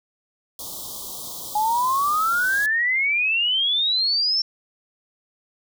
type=band-stop noise; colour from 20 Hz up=white; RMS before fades=-34 dBFS; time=0.59-2.66 s; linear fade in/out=2 ms; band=1200 to 3200 Hz; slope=96 dB/octave
type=exponential sweep; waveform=sine; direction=up; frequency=830.6 to 5440 Hz; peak=-18 dBFS; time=1.55-4.42 s; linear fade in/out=5 ms
effects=none